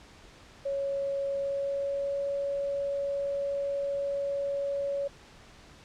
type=tone with pitch glide; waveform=sine; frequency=554.4 to 560.8 Hz; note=C#5 to C#5; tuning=0 to +20 cents; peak=-28 dBFS; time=0.65-5.08 s; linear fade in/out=10 ms; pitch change=+20 cents; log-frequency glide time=1.24-2.3 s; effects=pink hiss -53 dBFS RMS until 5.84 s + low-pass 6000 Hz 12 dB/octave